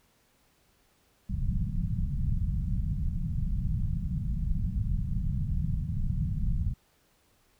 pink low-pass noise, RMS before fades -29 dBFS, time 1.29-6.74 s, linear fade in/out 10 ms, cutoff 190 Hz, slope 48 dB/octave, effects pink hiss -67 dBFS RMS until 7.59 s

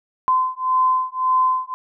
sine beating tone pair, 1027 / 1028.8 Hz, C6 / C6, -33 / -30 cents, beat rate 1.8 Hz, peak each -19 / -19 dBFS, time 0.28-1.74 s, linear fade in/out 0 ms, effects none

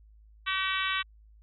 harmonic tone, 381.2 Hz, G4, 48 cents flat, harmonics 3 / 4 / 5 / 6 / 7 / 8 / 9 / 10, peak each -33 / -34 / -35 / -36 / -36 / -37 / -38 / -38 dBFS, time 0.46-1.03 s, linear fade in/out 20 ms, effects added 53 Hz sine -53 dBFS peak until 1.42 s

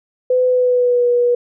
sine tone with pitch glide, 505 to 484.7 Hz, B4 to B4, +39 to -32 cents, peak -11 dBFS, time 0.3-1.35 s, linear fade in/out 5 ms, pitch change -71 cents, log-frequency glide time 0.46-1.07 s, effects none

